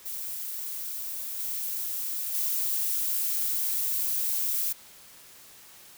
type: noise with level steps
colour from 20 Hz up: violet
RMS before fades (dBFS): -35 / -32 / -28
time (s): 0.05-4.73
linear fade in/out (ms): 10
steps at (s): 1.39 / 2.34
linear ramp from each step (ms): 5
effects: white hiss -51 dBFS RMS until 5.97 s